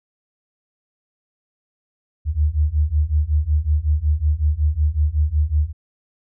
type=beating tone pair; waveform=sine; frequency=72.9 / 78.3 Hz; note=D2 / D#2; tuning=-12 / +11 cents; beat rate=5.4 Hz; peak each=-19 / -18 dBFS; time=2.25-5.73 s; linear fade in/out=50 ms; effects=none

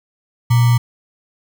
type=tone with sample-and-hold; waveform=sine; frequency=120 Hz; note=B2; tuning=49 cents flat; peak=-9 dBFS; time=0.5-0.78 s; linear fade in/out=10 ms; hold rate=1050 Hz; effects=none

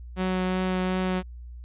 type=tone with vibrato; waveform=sawtooth; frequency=185 Hz; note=F#3; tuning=in tune; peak=-20 dBFS; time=0.16-1.23 s; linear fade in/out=50 ms; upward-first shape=triangle; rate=2.7 Hz; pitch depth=10 cents each way; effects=added 60 Hz sine -38 dBFS peak until 1.64 s + resampled to 8000 Hz

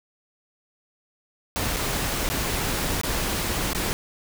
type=noise with dropouts; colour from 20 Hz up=pink; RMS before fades=-26 dBFS; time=1.56-3.93 s; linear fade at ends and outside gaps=0 ms; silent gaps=1.763-1.767 / 2.29-2.3 / 3.014-3.034 / 3.732-3.749 s; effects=none

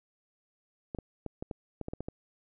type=clicks; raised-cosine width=2 ms; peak=-23 dBFS; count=10; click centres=0.948 / 0.987 / 1.263 / 1.425 / 1.512 / 1.813 / 1.884 / 1.935 / 2.006 / 2.085 s; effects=none

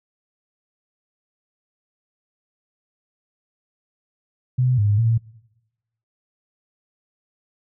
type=tone with pitch steps; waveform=sine; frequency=126.6 / 103.2 / 114.3 Hz; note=B2 / G#2 / A#2; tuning=+43 / -10 / -34 cents; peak=-15 dBFS; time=4.58-5.18 s; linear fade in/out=10 ms; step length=200 ms; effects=noise-tail reverb RT60 1.0 s tail -23 dB re dry

